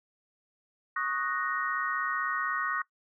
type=chord; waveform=sine; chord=D# minor seventh; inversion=third; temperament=equal; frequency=1108.7 / 1244.5 / 1480 / 1864.7 Hz; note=C#6 / D#6 / F#6 / A#6; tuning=0 / 0 / 0 / 0 cents; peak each=-34 dBFS; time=0.96-2.82 s; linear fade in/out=5 ms; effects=noise-tail reverb RT60 0.1 s tail -20 dB re dry